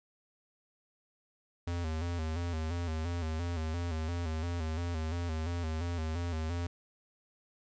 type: tone with vibrato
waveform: square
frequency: 82.8 Hz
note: E2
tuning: 8 cents sharp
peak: -33 dBFS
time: 1.67-6.67 s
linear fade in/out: 5 ms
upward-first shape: square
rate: 2.9 Hz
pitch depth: 76 cents each way
effects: resampled to 16000 Hz + 11-bit